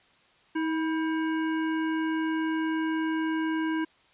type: harmonic tone with a mistuned harmonic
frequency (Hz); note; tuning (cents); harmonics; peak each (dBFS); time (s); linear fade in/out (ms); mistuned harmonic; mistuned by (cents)
318.3; D#4; +39; 1 / 3 / 5 / 7 / 9; -26 / -36 / -36 / -44 / -46; 0.55-3.85; 10; 3; +45
effects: white hiss -61 dBFS RMS until 4.13 s + resampled to 8000 Hz